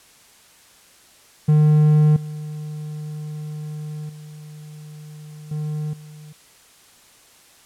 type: tone with level steps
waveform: triangle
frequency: 151.8 Hz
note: D#3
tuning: 42 cents flat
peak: -9 / -26 / -34 / -21 / -36 dBFS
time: 1.48-6.33 s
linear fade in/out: 10 ms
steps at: 2.16 / 4.09 / 5.51 / 5.93 s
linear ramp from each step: 5 ms
effects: white hiss -51 dBFS RMS until 7.65 s + low-pass 11000 Hz 12 dB/octave